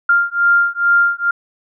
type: beating tone pair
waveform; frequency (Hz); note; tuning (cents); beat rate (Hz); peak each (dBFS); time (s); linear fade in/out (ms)
sine; 1396 / 1398.3; F6 / F6; -1 / +2; 2.3; -14; 0.09-1.31; 5
effects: none